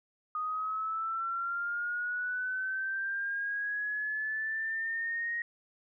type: linear sweep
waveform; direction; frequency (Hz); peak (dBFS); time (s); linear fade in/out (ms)
sine; up; 1236 to 1881; -31; 0.35-5.42; 2
effects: none